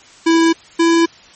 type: tone pair in turn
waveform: square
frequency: 329.6 / 333.4 Hz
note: E4 / E4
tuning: 0 / +20 cents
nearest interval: unison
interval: 20 cents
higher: second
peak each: -10 dBFS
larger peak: neither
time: 0.26-0.53 / 0.79-1.06 s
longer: neither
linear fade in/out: 10 ms
effects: white hiss -43 dBFS RMS until 1.35 s + MP3 32 kbps